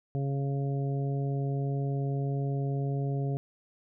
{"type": "harmonic tone", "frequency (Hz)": 138.59, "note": "C#3", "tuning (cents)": 0, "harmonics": [1, 2, 3, 4, 5], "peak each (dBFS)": [-28, -39, -38, -45, -43], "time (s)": [0.15, 3.37], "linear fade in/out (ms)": 0, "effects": []}